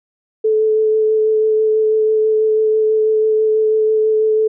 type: tone with vibrato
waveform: sine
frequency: 434.6 Hz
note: A4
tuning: 21 cents flat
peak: -11 dBFS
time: 0.44-4.48 s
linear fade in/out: 10 ms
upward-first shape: sine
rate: 6.1 Hz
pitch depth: 11 cents each way
effects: none